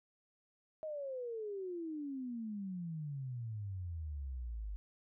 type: exponential sweep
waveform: sine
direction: down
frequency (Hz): 636 to 49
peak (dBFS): -39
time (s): 0.83-4.76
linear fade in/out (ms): 0
effects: none